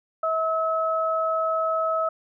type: tone pair together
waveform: sine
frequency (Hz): 645 / 1290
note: E5 / E6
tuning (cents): -38 / -38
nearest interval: octave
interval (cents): 1200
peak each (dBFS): -24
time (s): 0.23-2.09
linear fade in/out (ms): 5
effects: none